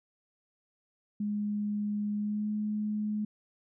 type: tone with pitch glide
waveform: sine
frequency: 207.7 to 211.3 Hz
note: G#3 to G#3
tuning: 0 to +30 cents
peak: -29 dBFS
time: 1.2-3.25 s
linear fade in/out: 5 ms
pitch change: +30 cents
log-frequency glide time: 2.16-2.49 s
effects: none